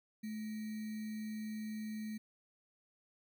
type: tone with sample-and-hold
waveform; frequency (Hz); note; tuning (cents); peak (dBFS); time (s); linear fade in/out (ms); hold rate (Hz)
sine; 216; A3; -32; -39; 0.23-2.18; 10; 2100
effects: none